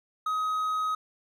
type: tone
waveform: triangle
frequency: 1263 Hz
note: D#6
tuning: 26 cents sharp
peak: -24 dBFS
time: 0.26-0.95 s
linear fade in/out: 5 ms
effects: none